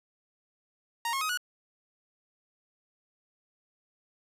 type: tone with pitch steps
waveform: sawtooth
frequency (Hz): 932.3 / 1083.4 / 1258.9 / 1462.9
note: A#5 / C#6 / D#6 / F#6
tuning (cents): 0 / -40 / +20 / -20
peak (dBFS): -25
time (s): 1.05-1.374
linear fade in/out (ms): 2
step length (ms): 81
effects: resampled to 32000 Hz